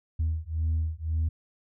sine beating tone pair, 79 / 80.9 Hz, D#2 / E2, +27 / -32 cents, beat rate 1.9 Hz, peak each -27 dBFS, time 0.19-1.29 s, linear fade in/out 10 ms, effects tanh soft clip ceiling -21 dBFS

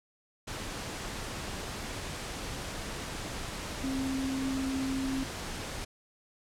sine tone in noise, 266.3 Hz, C4, 31 cents sharp, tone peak -30 dBFS, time 3.83-5.24 s, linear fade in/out 10 ms, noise pink, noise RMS -38 dBFS, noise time 0.47-5.85 s, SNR +5 dB, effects low-pass 9000 Hz 12 dB/octave

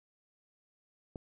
click, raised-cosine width 2 ms, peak -28 dBFS, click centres 1.158 s, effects none

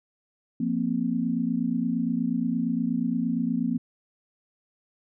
sine chord, F suspended fourth, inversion none, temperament equal, 174.61 / 233.1 / 261.6 Hz, F3 / Bb3 / C4, 0 / 0 / 0 cents, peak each -30 / -26 / -28 dBFS, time 0.6-3.78 s, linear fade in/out 5 ms, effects none

